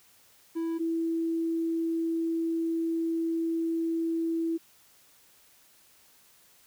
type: tone pair in turn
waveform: triangle / sine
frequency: 329.6 / 329.6 Hz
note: E4 / E4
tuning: 0 / 0 cents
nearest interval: unison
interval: 0 cents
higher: neither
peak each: -26 dBFS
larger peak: neither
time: 0.55-0.79 / 0.79-4.58 s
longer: second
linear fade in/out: 20 ms
effects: white hiss -60 dBFS RMS until 6.66 s